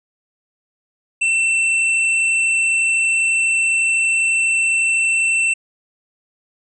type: tone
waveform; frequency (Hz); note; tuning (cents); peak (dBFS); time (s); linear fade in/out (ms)
square; 2687; E7; +33; -15; 1.21-5.54; 10
effects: resampled to 24000 Hz